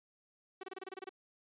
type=tone bursts; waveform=sawtooth; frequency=379.9 Hz; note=F#4; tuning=46 cents sharp; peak=-38 dBFS; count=10; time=0.61-1.093 s; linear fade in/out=5 ms; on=24 ms; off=27 ms; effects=resampled to 8000 Hz